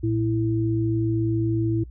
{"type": "tone pair together", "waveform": "sine", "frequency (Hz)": [113.74, 329.6], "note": ["A#2", "E4"], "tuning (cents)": [-42, 0], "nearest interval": "octave + tritone", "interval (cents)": 1842, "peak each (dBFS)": -23, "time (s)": [0.03, 1.84], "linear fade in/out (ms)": 10, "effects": ["noise-tail reverb RT60 0.1 s tail -21 dB re dry", "added 60 Hz sine -38 dBFS peak until 1.9 s"]}